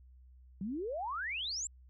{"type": "exponential sweep", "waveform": "sine", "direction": "up", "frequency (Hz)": [180, 7740], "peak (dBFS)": -35, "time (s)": [0.61, 1.67], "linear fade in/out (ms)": 2, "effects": ["added 63 Hz sine -55 dBFS peak until 1.89 s"]}